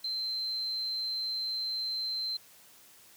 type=tone; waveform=sine; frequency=4108 Hz; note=C8; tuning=33 cents flat; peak=-31 dBFS; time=0.04-2.37 s; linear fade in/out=5 ms; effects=white hiss -57 dBFS RMS until 3.16 s + high-pass 60 Hz 12 dB/octave